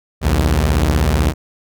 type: beating tone pair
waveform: sawtooth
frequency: 61.74 / 77.74 Hz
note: B1 / D#2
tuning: 0 / -1 cents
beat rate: 16 Hz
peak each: -12 / -11 dBFS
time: 0.21-1.34 s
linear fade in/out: 50 ms
effects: none